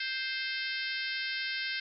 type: harmonic tone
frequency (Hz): 524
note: C5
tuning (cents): +2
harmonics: 3 / 4 / 5 / 6 / 7 / 8 / 9 / 10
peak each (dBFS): -37 / -38 / -41 / -42 / -43 / -43 / -42 / -44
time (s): 0-1.8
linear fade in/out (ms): 5
effects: none